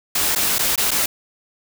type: noise with dropouts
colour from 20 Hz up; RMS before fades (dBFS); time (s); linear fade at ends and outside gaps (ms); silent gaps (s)
white; -19; 0.15-1.06; 5; 0.351-0.359 / 0.584-0.591 / 0.758-0.777 / 0.908-0.914
effects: none